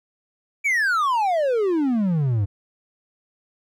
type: exponential sweep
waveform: triangle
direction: down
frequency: 2355 to 95 Hz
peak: -16 dBFS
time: 0.64-2.46 s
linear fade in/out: 20 ms
effects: none